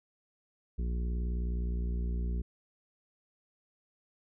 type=harmonic tone; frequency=59.4 Hz; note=A#1; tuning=33 cents sharp; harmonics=1 / 2 / 3 / 4 / 5 / 6 / 7; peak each=-30 / -48 / -41 / -48 / -55 / -51 / -52 dBFS; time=0.78-2.42 s; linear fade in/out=10 ms; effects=none